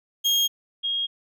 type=tone pair in turn; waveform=35% pulse / sine; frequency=3249 / 3261 Hz; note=G#7 / G#7; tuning=-39 / -32 cents; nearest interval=unison; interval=7 cents; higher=second; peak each=-17 / -23 dBFS; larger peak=first; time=0.24-0.48 / 0.83-1.07 s; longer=neither; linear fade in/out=20 ms; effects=none